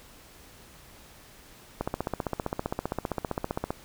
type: click train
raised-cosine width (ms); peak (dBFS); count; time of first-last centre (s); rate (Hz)
1; -14; 30; 1.81-3.705; 15.3
effects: pink hiss -52 dBFS RMS until 3.84 s